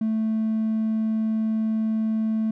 triangle tone, 220 Hz, A3, in tune, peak -18 dBFS, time 0.01-2.51 s, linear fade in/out 5 ms, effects tanh soft clip ceiling -16 dBFS

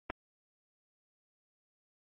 clicks, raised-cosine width 0.5 ms, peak -21 dBFS, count 2, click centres 0.1 / 0.103 s, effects MP3 32 kbps

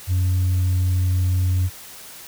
sine tone, 91.3 Hz, F#2, 23 cents flat, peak -14 dBFS, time 0.07-1.7 s, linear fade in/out 50 ms, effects tanh soft clip ceiling -15 dBFS + white hiss -40 dBFS RMS until 2.27 s

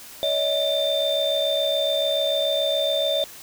sine tone cluster, 570 / 637 / 3581 Hz, C#5 / D#5 / A7, +48 / +41 / +30 cents, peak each -23 dBFS, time 0.23-3.24 s, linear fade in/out 0 ms, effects tanh soft clip ceiling -14 dBFS + white hiss -42 dBFS RMS until 3.42 s

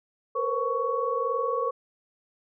sine tone cluster, 459.9 / 481.8 / 524 / 1116 Hz, A#4 / B4 / C5 / C#6, -23 / -43 / +2 / +11 cents, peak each -32 / -30 / -31 / -28 dBFS, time 0.35-1.71 s, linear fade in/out 10 ms, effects none

